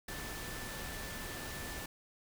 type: tone in noise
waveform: sine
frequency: 1762 Hz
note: A6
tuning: 2 cents sharp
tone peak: -49 dBFS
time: 0.08-1.86 s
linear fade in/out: 5 ms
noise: pink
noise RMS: -43 dBFS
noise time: 0.08-1.86 s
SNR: -9 dB
effects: none